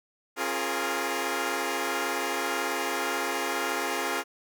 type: chord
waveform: 10% pulse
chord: Bb minor seventh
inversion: first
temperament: equal with one note detuned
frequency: 272.1 / 349.2 / 415.3 / 466.2 Hz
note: Db4 / F4 / Ab4 / Bb4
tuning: -32 / 0 / 0 / 0 cents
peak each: -26 / -24 / -24 / -26 dBFS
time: 0.36-4.24 s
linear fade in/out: 50 ms
effects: none